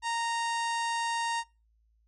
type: harmonic tone with a mistuned harmonic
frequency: 928 Hz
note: A#5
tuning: 8 cents flat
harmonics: 1 / 2 / 3 / 4 / 5 / 6 / 7 / 8 / 9 / 10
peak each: -30 / -36 / -40 / -42 / -44 / -46 / -47 / -48 / -49 / -50 dBFS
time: 0.02-1.44 s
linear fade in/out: 50 ms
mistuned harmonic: 10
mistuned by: +22 cents
effects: noise-tail reverb RT60 0.3 s tail -25 dB re dry + added 55 Hz sine -65 dBFS peak until 2.07 s